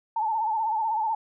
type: tone with vibrato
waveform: sine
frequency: 880 Hz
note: A5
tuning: in tune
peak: -23 dBFS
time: 0.16-1.15 s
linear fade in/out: 5 ms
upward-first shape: sine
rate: 16 Hz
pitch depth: 74 cents each way
effects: none